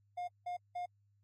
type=tone bursts; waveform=triangle; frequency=712 Hz; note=F5; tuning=33 cents sharp; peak=-35 dBFS; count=3; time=0.17-0.86 s; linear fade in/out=10 ms; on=110 ms; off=180 ms; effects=added 101 Hz sine -69 dBFS peak until 1.23 s + AAC 32 kbps